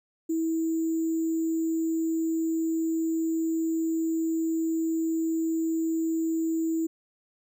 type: tone with sample-and-hold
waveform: sine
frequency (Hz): 324.8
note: E4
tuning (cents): -26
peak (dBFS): -24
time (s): 0.29-6.87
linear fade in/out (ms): 10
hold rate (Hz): 7350
effects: none